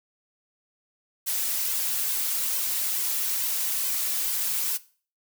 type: noise with flanger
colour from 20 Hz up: blue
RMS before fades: -27 dBFS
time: 1.26-4.78 s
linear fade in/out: 20 ms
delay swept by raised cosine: 1.9 to 5.4 ms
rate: 2.3 Hz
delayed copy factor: +0.9
effects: noise-tail reverb RT60 0.4 s tail -18 dB re dry